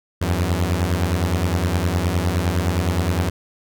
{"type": "beating tone pair", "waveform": "sawtooth", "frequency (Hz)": [83.1, 92.8], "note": ["E2", "F#2"], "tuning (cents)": [15, 6], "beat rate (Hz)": 9.7, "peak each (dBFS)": -17, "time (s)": [0.21, 3.3], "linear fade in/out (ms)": 10, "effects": []}